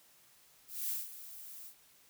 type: noise with ADSR envelope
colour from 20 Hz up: violet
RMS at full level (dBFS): -35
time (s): 0.67-1.75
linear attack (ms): 220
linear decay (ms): 190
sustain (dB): -14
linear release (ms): 89
effects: white hiss -64 dBFS RMS until 2.09 s